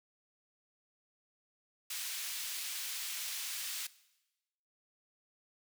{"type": "high-pass noise", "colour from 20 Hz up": "pink", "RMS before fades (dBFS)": -40, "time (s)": [1.9, 3.87], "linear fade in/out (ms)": 5, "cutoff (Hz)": 2800, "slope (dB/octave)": 12, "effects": ["noise-tail reverb RT60 1.0 s tail -19 dB re dry"]}